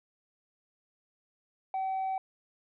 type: tone with tanh clipping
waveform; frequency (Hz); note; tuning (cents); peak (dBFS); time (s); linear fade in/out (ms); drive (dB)
sine; 764; G5; -45; -30; 1.74-2.18; 2; 1
effects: none